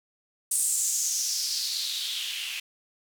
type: noise with band-pass filter sweep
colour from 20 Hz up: blue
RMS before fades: -29 dBFS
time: 0.51-2.6 s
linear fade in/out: 5 ms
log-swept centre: 8900 to 2600 Hz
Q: 4.2
effects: none